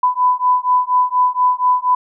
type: beating tone pair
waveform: sine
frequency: 997 / 1001.2 Hz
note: B5 / B5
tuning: +16 / +23 cents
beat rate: 4.2 Hz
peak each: -15 dBFS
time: 0.03-1.95 s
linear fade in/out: 5 ms
effects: none